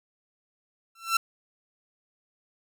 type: tone with exponential growth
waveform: sawtooth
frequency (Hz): 1346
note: E6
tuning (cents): +36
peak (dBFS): -14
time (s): 0.95-1.17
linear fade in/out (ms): 5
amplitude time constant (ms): 46
effects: none